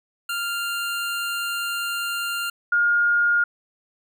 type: tone pair in turn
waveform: 25% pulse / sine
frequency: 1395 / 1421 Hz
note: F6 / F6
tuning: -2 / +30 cents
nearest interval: unison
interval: 32 cents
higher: second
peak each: -21 / -16 dBFS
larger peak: second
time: 0.29-2.5 / 2.72-3.44 s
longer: first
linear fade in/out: 5 ms
effects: none